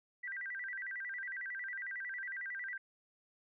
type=tone with vibrato; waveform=sine; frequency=1760 Hz; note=A6; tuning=in tune; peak=-39 dBFS; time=0.23-2.78 s; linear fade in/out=10 ms; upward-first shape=square; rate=11 Hz; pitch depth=190 cents each way; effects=none